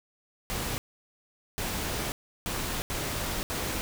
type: noise bursts at uneven times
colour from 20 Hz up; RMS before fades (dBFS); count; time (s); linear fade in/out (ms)
pink; -32; 5; 0.5-0.78 / 1.58-2.12 / 2.46-2.82 / 2.9-3.43 / 3.5-3.81; 0
effects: none